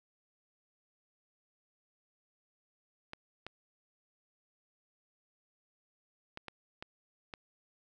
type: clicks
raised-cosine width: 0.3 ms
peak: -26 dBFS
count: 6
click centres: 3.134 / 3.466 / 6.374 / 6.483 / 6.825 / 7.338 s
effects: none